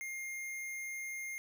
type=tone; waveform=square; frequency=2122 Hz; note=C7; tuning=24 cents sharp; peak=-40 dBFS; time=0.01-1.38 s; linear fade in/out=0 ms; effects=none